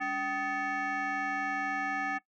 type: tone with frequency modulation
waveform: sine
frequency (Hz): 1257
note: D#6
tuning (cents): +17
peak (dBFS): -28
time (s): 0-2.19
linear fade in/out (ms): 20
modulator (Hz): 486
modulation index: 1.8
effects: noise-tail reverb RT60 0.1 s tail -18 dB re dry + tanh soft clip ceiling -27 dBFS